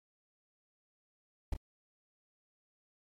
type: noise with echo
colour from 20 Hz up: brown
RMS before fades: -31 dBFS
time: 1.52-1.54 s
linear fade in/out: 5 ms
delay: 27 ms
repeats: 1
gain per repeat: -9 dB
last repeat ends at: 1.567 s
effects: MP3 64 kbps